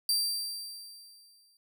sawtooth tone with exponential decay, 4699 Hz, D8, in tune, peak -21 dBFS, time 0.09-1.57 s, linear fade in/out 2 ms, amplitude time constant 320 ms, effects none

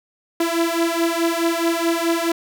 sawtooth beating tone pair, 332.4 / 337.1 Hz, E4 / E4, +15 / +39 cents, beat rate 4.7 Hz, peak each -17 dBFS, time 0.4-2.32 s, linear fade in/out 5 ms, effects none

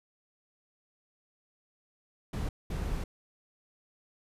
brown noise bursts at uneven times, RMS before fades -33 dBFS, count 2, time 2.33-2.49 / 2.7-3.04 s, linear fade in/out 5 ms, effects resampled to 32000 Hz

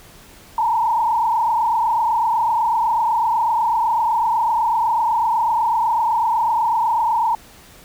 sine tone with frequency modulation, 913 Hz, A#5, 36 cents flat, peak -15 dBFS, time 0.58-7.35 s, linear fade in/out 2 ms, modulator 28 Hz, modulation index 1.9, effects pink hiss -45 dBFS RMS until 7.84 s

